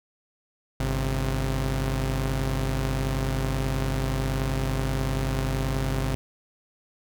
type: tone pair together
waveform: sawtooth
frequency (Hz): 50.44 / 132.8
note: G#1 / C3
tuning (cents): -50 / +26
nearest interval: octave + perfect fourth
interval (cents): 1676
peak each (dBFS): -23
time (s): 0.8-6.15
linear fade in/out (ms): 0
effects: none